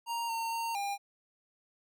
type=tone with pitch steps; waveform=square; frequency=933 / 913 / 919 / 803 Hz; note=A#5 / A#5 / A#5 / G5; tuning=+1 / -36 / -25 / +41 cents; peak=-33 dBFS; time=0.06-0.98 s; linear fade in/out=50 ms; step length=230 ms; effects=none